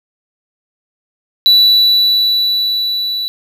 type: tone with level ramp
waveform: triangle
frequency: 3951 Hz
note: B7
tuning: in tune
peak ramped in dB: -3 to -15 dBFS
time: 1.46-3.28 s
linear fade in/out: 0 ms
effects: none